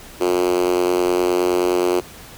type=tone with high-pass filter; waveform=5% pulse; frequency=89.6 Hz; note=F2; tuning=45 cents sharp; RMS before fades=-18 dBFS; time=0.2-2.01 s; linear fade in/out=20 ms; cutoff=360 Hz; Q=5.1; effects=pink hiss -40 dBFS RMS until 2.37 s